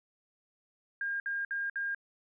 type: tone bursts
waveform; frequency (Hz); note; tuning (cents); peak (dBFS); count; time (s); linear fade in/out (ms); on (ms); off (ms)
sine; 1612; G6; +48; -31; 4; 1.01-1.947; 2; 190; 59
effects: none